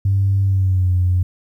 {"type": "tone with pitch glide", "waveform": "sine", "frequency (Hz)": [98, 90.39], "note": ["G2", "F#2"], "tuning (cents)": [0, -40], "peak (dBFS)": -12, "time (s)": [0.05, 1.23], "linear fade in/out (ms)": 5, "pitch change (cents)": -140, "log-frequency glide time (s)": [0.43, 0.92], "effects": ["tanh soft clip ceiling -8 dBFS", "9-bit"]}